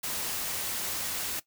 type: noise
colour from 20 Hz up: white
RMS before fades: -33 dBFS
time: 0.03-1.4 s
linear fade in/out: 10 ms
effects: noise-tail reverb RT60 0.1 s tail -17 dB re dry